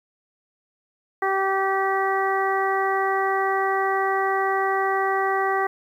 harmonic tone, 387 Hz, G4, 22 cents flat, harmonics 1 / 2 / 3 / 4 / 5, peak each -25 / -24 / -26 / -31 / -28 dBFS, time 1.22-5.67 s, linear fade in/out 5 ms, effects 9-bit

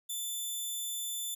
10% pulse tone, 3520 Hz, A7, in tune, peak -27 dBFS, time 0.09-1.35 s, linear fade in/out 10 ms, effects none

